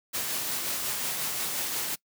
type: noise with tremolo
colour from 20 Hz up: white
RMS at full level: -30 dBFS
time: 0.13-1.96 s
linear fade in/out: 20 ms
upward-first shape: sine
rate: 5.6 Hz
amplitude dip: 25%
effects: noise-tail reverb RT60 0.1 s tail -23 dB re dry + high-pass 100 Hz 12 dB/octave